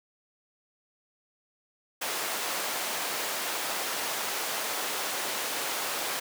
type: high-pass noise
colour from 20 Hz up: pink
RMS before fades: -32 dBFS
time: 2.01-6.2 s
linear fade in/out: 10 ms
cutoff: 530 Hz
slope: 12 dB/octave
effects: none